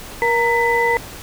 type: tone cluster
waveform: sine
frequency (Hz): 472.4 / 924 / 1998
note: A#4 / A#5 / B6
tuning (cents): +23 / -16 / +20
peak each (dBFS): -18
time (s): 0.22-0.97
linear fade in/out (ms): 0
effects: tanh soft clip ceiling -4 dBFS + pink hiss -35 dBFS RMS until 1.22 s